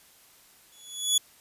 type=tone with exponential growth; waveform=20% pulse; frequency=3401 Hz; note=G#7; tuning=40 cents sharp; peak=-12 dBFS; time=0.72-1.18 s; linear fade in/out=5 ms; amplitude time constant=100 ms; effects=white hiss -57 dBFS RMS until 1.4 s + resampled to 32000 Hz